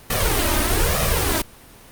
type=noise with flanger; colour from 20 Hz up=pink; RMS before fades=-19 dBFS; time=0.1-1.42 s; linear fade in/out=5 ms; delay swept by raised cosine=1.6 to 3.3 ms; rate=1.1 Hz; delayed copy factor=+0.8; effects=pink hiss -45 dBFS RMS until 1.91 s + Opus 32 kbps